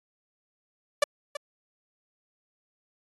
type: tone with echo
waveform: sawtooth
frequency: 580 Hz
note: D5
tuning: 22 cents flat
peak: -14 dBFS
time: 1.02-1.04 s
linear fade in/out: 5 ms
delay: 330 ms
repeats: 1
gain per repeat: -13 dB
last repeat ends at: 1.37 s
effects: AAC 32 kbps